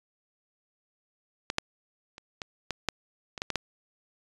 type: clicks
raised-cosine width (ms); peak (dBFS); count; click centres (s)
0.2; -12 / -7 / -27 / -18 / -13 / -8 / -20 / -13 / -12 / -9; 10; 1.501 / 1.584 / 2.181 / 2.418 / 2.707 / 2.887 / 3.378 / 3.419 / 3.503 / 3.557
effects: resampled to 22050 Hz